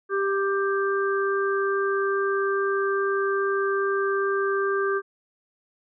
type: harmonic tone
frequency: 393.9 Hz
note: G4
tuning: 8 cents sharp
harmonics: 1 / 3 / 4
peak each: -23 / -28 / -29 dBFS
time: 0.09-5.02 s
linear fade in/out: 50 ms
effects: none